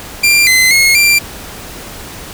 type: tone with pitch steps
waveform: sawtooth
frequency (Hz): 2379 / 2050 / 2163 / 2367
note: D7 / C7 / C#7 / D7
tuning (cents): +22 / -36 / -43 / +13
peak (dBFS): -3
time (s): 0.23-1.19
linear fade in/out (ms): 10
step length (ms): 240
effects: pink hiss -29 dBFS RMS until 2.33 s